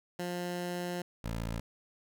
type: tone pair in turn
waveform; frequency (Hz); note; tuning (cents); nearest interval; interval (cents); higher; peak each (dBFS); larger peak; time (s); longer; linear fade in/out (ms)
15% pulse; 176.8 / 56.38; F3 / A1; +22 / +43; octave + minor sixth; 1979; first; -28; neither; 0.19-1.02 / 1.24-1.6; first; 5
effects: none